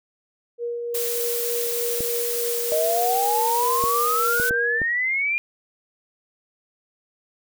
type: tone with tremolo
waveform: sine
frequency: 474.4 Hz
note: A#4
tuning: 30 cents sharp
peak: -24 dBFS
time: 0.58-4.81 s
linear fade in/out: 50 ms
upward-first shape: triangle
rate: 3.3 Hz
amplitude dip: 30%
type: noise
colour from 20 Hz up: blue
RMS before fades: -27 dBFS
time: 0.94-4.5 s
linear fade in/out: 10 ms
type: clicks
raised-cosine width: 2 ms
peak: -16 dBFS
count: 5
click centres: 2.006 / 3.839 / 4.399 / 4.509 / 4.817 s
type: exponential sweep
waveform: sine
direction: up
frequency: 610 to 2425 Hz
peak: -20 dBFS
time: 2.72-5.38 s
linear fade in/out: 0 ms
effects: none